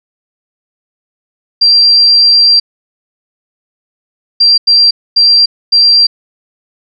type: tone bursts at uneven times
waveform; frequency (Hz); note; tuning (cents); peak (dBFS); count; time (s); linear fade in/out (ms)
sine; 4727; D8; +10; -3; 5; 1.61-2.6 / 4.4-4.58 / 4.67-4.91 / 5.16-5.46 / 5.72-6.07; 10
effects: none